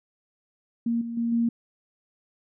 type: tone with level steps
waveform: sine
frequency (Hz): 233.1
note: A#3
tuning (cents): 0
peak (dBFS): -22 / -30 / -23 / -20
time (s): 0.86-1.49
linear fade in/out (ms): 5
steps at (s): 1.01 / 1.17 / 1.32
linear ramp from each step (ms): 5
effects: none